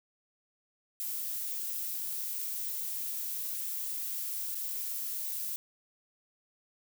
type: noise with dropouts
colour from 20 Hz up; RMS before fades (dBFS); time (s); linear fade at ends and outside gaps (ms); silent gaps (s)
violet; -36; 1-5.56; 0; 4.547-4.553
effects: none